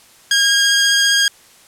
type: tone with vibrato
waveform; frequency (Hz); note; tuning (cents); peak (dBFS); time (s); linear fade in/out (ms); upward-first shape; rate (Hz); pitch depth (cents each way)
15% pulse; 1625; G#6; -38; -5; 0.31-1.28; 2; sine; 15; 9
effects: white hiss -47 dBFS RMS until 1.67 s + low-pass 11000 Hz 12 dB/octave